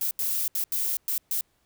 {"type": "noise bursts at uneven times", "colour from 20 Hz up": "violet", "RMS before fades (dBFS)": -27, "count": 6, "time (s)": [[0.01, 0.11], [0.19, 0.48], [0.55, 0.64], [0.72, 0.97], [1.08, 1.18], [1.31, 1.41]], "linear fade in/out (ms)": 2, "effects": ["pink hiss -69 dBFS RMS until 1.65 s"]}